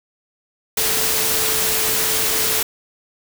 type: tone in noise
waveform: sine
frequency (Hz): 440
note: A4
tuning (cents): 0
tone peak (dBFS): -30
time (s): 0.77-2.63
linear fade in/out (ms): 5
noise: white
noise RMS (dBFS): -19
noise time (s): 0.77-2.63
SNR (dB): -14
effects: none